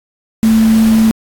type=tone in noise; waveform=sine; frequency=221.8 Hz; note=A3; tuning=14 cents sharp; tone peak=-6 dBFS; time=0.43-1.11 s; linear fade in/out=0 ms; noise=pink; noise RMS=-24 dBFS; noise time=0.43-1.11 s; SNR=+15 dB; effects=AAC 64 kbps